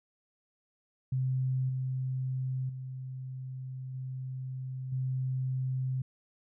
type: tone with level steps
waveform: sine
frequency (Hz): 130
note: C3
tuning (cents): -11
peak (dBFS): -27 / -30 / -37 / -35 / -29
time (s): 1.12-6.02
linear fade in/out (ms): 5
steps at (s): 1.69 / 2.69 / 3.94 / 4.92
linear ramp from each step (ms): 5
effects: none